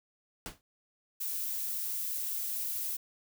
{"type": "noise with exponential decay", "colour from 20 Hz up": "pink", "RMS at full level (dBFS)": -36, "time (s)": [0.46, 0.61], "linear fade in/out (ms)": 0, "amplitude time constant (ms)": 31}
{"type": "noise", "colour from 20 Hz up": "violet", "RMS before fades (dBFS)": -35, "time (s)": [1.2, 2.97], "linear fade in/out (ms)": 10}
{"effects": []}